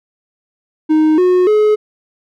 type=tone with pitch steps; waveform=triangle; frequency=311.1 / 363.6 / 425 Hz; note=D#4 / F#4 / G#4; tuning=0 / -30 / +40 cents; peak=-6 dBFS; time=0.89-1.76 s; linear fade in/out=20 ms; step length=290 ms; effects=none